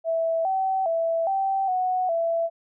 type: tone with pitch steps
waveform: sine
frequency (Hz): 657 / 765 / 661 / 776 / 738 / 667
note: E5 / G5 / E5 / G5 / F#5 / E5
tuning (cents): -6 / -42 / +5 / -18 / -5 / +20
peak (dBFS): -21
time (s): 0.04-2.5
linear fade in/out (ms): 50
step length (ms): 410
effects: none